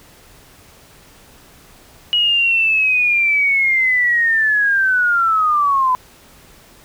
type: linear sweep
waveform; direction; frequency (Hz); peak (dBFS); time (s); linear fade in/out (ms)
sine; down; 2912 to 1000; -12; 2.13-5.95; 0
effects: pink hiss -46 dBFS RMS until 6.84 s